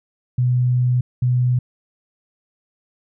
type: tone bursts at uneven times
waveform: sine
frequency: 124.6 Hz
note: B2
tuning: 16 cents sharp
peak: -14 dBFS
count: 2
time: 0.38-1.01 / 1.22-1.59 s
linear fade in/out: 5 ms
effects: none